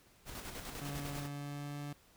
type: noise with tremolo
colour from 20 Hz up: pink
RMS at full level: -44 dBFS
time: 0.25-1.29 s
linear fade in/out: 50 ms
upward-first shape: square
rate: 10 Hz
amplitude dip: 40%
type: tone with pitch glide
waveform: 30% pulse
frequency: 142.7 to 144.86 Hz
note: D3 to D3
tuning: -49 to -23 cents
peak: -38 dBFS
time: 0.81-1.93 s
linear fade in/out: 5 ms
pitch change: +26 cents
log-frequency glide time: 1.14-1.81 s
effects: pink hiss -65 dBFS RMS until 2.16 s